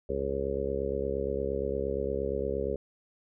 harmonic tone, 68.6 Hz, C#2, 17 cents flat, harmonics 1 / 2 / 3 / 4 / 5 / 6 / 7 / 8, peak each -37 / -43 / -40 / -42 / -41 / -33 / -34 / -36 dBFS, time 0.09-2.76 s, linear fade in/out 5 ms, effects none

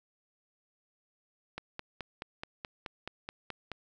click train, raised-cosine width 0.3 ms, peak -22 dBFS, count 11, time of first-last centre 1.58-3.717 s, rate 4.68 Hz, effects none

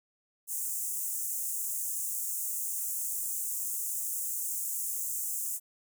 pink high-pass noise, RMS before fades -34 dBFS, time 0.47-5.6 s, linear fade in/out 50 ms, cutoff 6900 Hz, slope 48 dB/octave, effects none

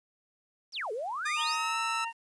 sine exponential two-way sweep, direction down then up, 6200 to 409.7 to 6200 Hz, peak -32 dBFS, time 0.72-1.57 s, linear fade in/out 50 ms, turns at 0.92 s
sawtooth tone with pitch glide, 1216 to 1318.4 Hz, D#6 to E6, -40 to 0 cents, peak -27 dBFS, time 1.25-2.05 s, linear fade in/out 10 ms, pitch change +140 cents, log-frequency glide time 1.37-1.78 s
harmonic tone, 920 Hz, A#5, 23 cents flat, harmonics 1 / 2 / 3, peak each -34 / -42 / -39 dBFS, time 1.36-2.13 s, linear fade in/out 50 ms
effects resampled to 22050 Hz + 10-bit

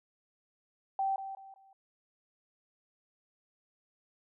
sine tone with echo, 777 Hz, G5, 16 cents flat, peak -28 dBFS, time 0.99-1.16 s, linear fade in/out 2 ms, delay 190 ms, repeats 3, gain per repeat -10 dB, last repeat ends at 1.73 s, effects none

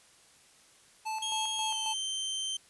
square tone with tremolo, 875 Hz, A5, 10 cents flat, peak -33 dBFS, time 1.05-1.94 s, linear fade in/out 20 ms, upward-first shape square, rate 3.7 Hz, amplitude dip 55%
sawtooth tone with pitch glide, 3260 to 3120 Hz, G#7 to G7, -33 to -9 cents, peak -29 dBFS, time 1.22-2.57 s, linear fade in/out 5 ms, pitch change -76 cents, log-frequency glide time 1.68-1.75 s
effects white hiss -60 dBFS RMS until 2.69 s + resampled to 24000 Hz

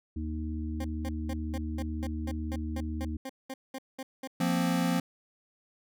harmonic tone, 78 Hz, D#2, 5 cents sharp, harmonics 1 / 3 / 4, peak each -33 / -38 / -39 dBFS, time 0.16-3.17 s, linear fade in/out 5 ms
20% pulse tone bursts, 264.8 Hz, C4, 21 cents sharp, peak -31 dBFS, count 15, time 0.8-4.275 s, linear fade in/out 5 ms, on 45 ms, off 200 ms
square chord, F suspended fourth, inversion none, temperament equal, 174.61 / 233.1 / 261.6 Hz, F3 / Bb3 / C4, 0 / 0 / 0 cents, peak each -29 / -33 / -31 dBFS, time 4.4-5 s, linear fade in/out 5 ms
effects none

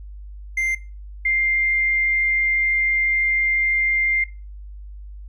triangle / sine tone pair in turn, 2093 / 2102 Hz, C7 / C7, 0 / +7 cents, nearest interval unison, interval 7 cents, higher second, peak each -17 dBFS, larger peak neither, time 0.57-0.75 / 1.25-4.24 s, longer second, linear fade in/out 5 ms, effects noise-tail reverb RT60 0.3 s tail -19 dB re dry + added 50 Hz sine -34 dBFS peak until 5.28 s

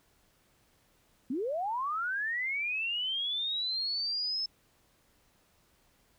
sine linear sweep, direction up, 230 to 5274 Hz, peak -30 dBFS, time 1.3-4.46 s, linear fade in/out 5 ms, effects pink hiss -68 dBFS RMS until 6.18 s

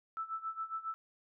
sine tone with tremolo, 1318.5 Hz, E6, in tune, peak -34 dBFS, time 0.17-0.94 s, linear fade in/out 0 ms, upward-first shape sine, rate 7.3 Hz, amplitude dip 85%, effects none

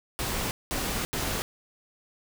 pink noise bursts at uneven times, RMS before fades -30 dBFS, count 3, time 0.19-0.51 / 0.71-1.05 / 1.13-1.42 s, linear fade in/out 0 ms, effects none

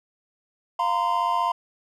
triangle chord, F suspended fourth, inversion none, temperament equal with one note detuned, 698.5 / 932.3 / 1027.9 Hz, F5 / Bb5 / C6, 0 / 0 / -31 cents, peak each -26 / -23 / -22 dBFS, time 0.79-1.52 s, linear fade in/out 5 ms, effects none

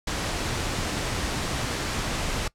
pink noise, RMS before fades -28 dBFS, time 0.07-2.48 s, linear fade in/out 5 ms, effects noise-tail reverb RT60 0.1 s tail -22 dB re dry + low-pass 8000 Hz 12 dB/octave

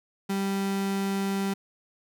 35% pulse tone, 196 Hz, G3, in tune, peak -24 dBFS, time 0.29-1.54 s, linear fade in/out 10 ms, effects none

